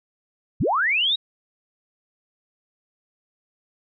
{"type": "linear sweep", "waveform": "sine", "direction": "up", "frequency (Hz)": [50.2, 3872], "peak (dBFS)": -18, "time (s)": [0.6, 1.16], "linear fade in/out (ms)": 10, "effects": []}